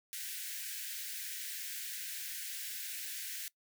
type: high-pass noise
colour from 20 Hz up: white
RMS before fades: -42 dBFS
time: 0.13-3.48 s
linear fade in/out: 0 ms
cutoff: 1500 Hz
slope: 96 dB/octave
effects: noise-tail reverb RT60 0.1 s tail -21 dB re dry